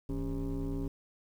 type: tone with frequency modulation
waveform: sine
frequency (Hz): 154.8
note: D#3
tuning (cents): -9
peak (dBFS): -29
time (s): 0.09-0.88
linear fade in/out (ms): 5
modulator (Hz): 122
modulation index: 1.7
effects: tanh soft clip ceiling -31 dBFS + 10-bit